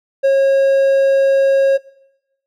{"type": "tone", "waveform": "triangle", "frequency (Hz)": 544, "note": "C#5", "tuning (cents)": -33, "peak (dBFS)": -7, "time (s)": [0.23, 1.78], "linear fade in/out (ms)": 20, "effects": ["noise-tail reverb RT60 0.9 s tail -22 dB re dry"]}